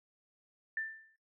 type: tone with exponential decay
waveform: sine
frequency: 1777 Hz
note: A6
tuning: 17 cents sharp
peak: -31 dBFS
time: 0.77-1.16 s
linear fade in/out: 2 ms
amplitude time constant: 84 ms
effects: noise-tail reverb RT60 0.2 s tail -23 dB re dry